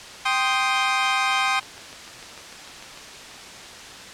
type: chord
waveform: 20% pulse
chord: C minor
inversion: second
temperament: equal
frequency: 784 / 1046.5 / 1244.5 Hz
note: G5 / C6 / Eb6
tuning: 0 / 0 / 0 cents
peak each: -19 dBFS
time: 0.25-1.6 s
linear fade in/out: 10 ms
type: click train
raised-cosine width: 0.2 ms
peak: -24 dBFS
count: 11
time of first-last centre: 1.48-2.975 s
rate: 6.69 Hz
effects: white hiss -39 dBFS RMS until 4.13 s + low-pass 6000 Hz 12 dB/octave